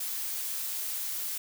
blue noise, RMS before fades -34 dBFS, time 0-1.38 s, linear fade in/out 5 ms, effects none

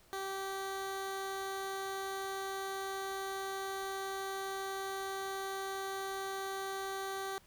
15% pulse tone, 387.9 Hz, G4, 18 cents flat, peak -31 dBFS, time 0.13-7.38 s, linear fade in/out 0 ms, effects pink hiss -64 dBFS RMS until 7.46 s

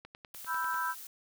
click train, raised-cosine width 0.3 ms, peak -31 dBFS, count 8, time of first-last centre 0.05-0.743 s, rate 10.1 Hz
blue noise, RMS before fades -46 dBFS, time 0.34-1.07 s, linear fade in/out 2 ms
sine chord, E minor, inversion second, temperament equal, 987.8 / 1318.5 / 1568 Hz, B5 / E6 / G6, 0 / 0 / 0 cents, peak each -34 / -35 / -35 dBFS, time 0.46-0.95 s, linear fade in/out 50 ms
effects none

